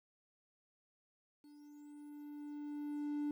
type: tone with level ramp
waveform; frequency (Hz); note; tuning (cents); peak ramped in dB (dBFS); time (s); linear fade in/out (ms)
triangle; 293.7; D4; 0; -55 to -32; 1.44-3.31; 2
effects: tanh soft clip ceiling -28 dBFS + 12-bit